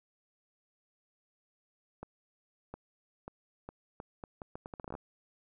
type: accelerating click train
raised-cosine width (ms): 1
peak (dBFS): -28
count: 17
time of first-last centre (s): 2.03-4.952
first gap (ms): 710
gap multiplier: 0.76
effects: none